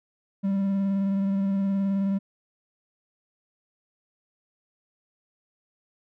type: tone with vibrato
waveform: triangle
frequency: 196 Hz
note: G3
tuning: in tune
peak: -20 dBFS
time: 0.43-2.19 s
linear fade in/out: 20 ms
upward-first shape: sine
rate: 19 Hz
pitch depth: 22 cents each way
effects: none